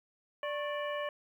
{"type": "harmonic tone with a mistuned harmonic", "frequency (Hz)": 587.3, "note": "D5", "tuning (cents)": 0, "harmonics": [1, 2, 3, 4, 5], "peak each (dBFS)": [-35, -40, -42, -47, -46], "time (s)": [0.43, 1.09], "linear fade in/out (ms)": 2, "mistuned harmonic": 2, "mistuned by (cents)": -120, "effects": ["11-bit"]}